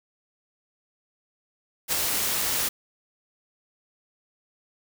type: noise with ADSR envelope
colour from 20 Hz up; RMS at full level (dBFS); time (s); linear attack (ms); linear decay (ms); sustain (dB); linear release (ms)
white; -23; 1.88-2.69; 45; 9; -3; 10
effects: none